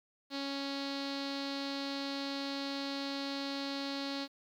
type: tone with low-pass filter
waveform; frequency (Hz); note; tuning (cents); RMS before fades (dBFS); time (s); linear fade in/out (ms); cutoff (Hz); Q
sawtooth; 277.2; C#4; 0; -38; 0.3-4.28; 50; 4300; 5.8
effects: 11-bit